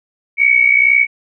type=tone pair together; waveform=sine; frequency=2217 / 2279 Hz; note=C#7 / C#7; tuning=0 / +47 cents; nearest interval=unison; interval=47 cents; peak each=-11 dBFS; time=0.37-1.07 s; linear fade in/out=50 ms; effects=none